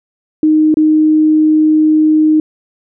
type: tone with dropouts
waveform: sine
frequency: 309.7 Hz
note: D#4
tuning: 8 cents flat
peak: -6 dBFS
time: 0.43-2.4 s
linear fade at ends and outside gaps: 2 ms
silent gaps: 0.742-0.77 s
effects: none